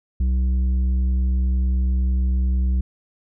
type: tone with tanh clipping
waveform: triangle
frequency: 63.5 Hz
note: B1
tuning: 49 cents sharp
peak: -18 dBFS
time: 0.2-2.81 s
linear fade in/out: 5 ms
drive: 11 dB
effects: none